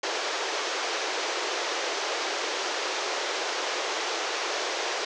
pink band-pass noise, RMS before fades -30 dBFS, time 0.03-5.05 s, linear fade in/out 5 ms, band 360 to 6600 Hz, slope 48 dB/octave, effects none

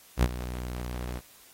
sawtooth tone with ADSR envelope, 61.3 Hz, B1, 12 cents flat, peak -14 dBFS, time 0.17-1.21 s, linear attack 59 ms, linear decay 48 ms, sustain -15 dB, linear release 40 ms, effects white hiss -55 dBFS RMS until 1.53 s + AAC 48 kbps

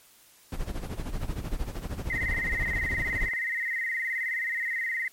brown noise with tremolo, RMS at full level -29 dBFS, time 0.52-3.29 s, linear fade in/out 2 ms, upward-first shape sine, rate 13 Hz, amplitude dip 75%
clicks, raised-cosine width 0.5 ms, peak -26 dBFS, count 6, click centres 1.234 / 2.345 / 2.658 / 2.735 / 3.13 / 3.335 s
sine tone with vibrato, 1958 Hz, B6, 15 cents flat, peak -27 dBFS, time 2.1-5.08 s, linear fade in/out 2 ms, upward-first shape square, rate 19 Hz, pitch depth 79 cents each way
effects white hiss -57 dBFS RMS until 5.12 s + MP3 64 kbps

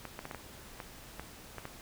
clicks, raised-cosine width 0.5 ms, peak -25 dBFS, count 9, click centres 0.053 / 0.191 / 0.254 / 0.312 / 0.347 / 0.802 / 1.196 / 1.583 / 1.654 s, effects pink hiss -51 dBFS RMS until 1.81 s

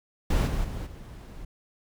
brown noise with level steps, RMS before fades -22 / -28 / -34 / -42 dBFS, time 0.3-1.45 s, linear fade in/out 5 ms, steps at 0.46 / 0.63 / 0.85 s, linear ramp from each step 20 ms, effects none

